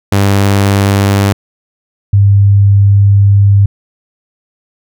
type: tone pair in turn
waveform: sawtooth / sine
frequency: 99.5 / 100.13 Hz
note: G2 / G2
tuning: +26 / +37 cents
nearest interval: unison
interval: 11 cents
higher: second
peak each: -3 dBFS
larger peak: neither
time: 0.12-1.33 / 2.13-3.66 s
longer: second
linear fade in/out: 5 ms
effects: none